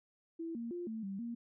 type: tone with pitch steps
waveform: sine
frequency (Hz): 330.4 / 233 / 350.6 / 222.1 / 195.3 / 234.8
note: E4 / A#3 / F4 / A3 / G3 / A#3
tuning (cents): +4 / -1 / +7 / +16 / -6 / +13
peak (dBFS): -38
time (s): 0.39-1.35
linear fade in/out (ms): 10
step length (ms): 160
effects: none